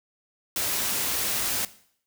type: noise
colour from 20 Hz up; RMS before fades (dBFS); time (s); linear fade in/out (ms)
white; -27; 0.56-1.65; 2
effects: noise-tail reverb RT60 0.6 s tail -17 dB re dry